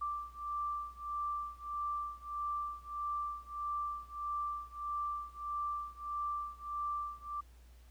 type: beating tone pair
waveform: sine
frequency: 1174.7 / 1176.3 Hz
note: D6 / D6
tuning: 0 / +2 cents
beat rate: 1.6 Hz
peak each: -39 / -40 dBFS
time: 0.01-7.41 s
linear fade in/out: 10 ms
effects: added 60 Hz sine -55 dBFS peak until 7.9 s + pink hiss -68 dBFS RMS until 7.9 s